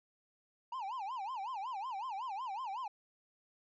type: tone with vibrato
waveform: triangle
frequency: 900 Hz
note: A5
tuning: 39 cents sharp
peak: -36 dBFS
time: 0.72-2.88 s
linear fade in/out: 5 ms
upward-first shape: sine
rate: 5.4 Hz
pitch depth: 280 cents each way
effects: resampled to 16000 Hz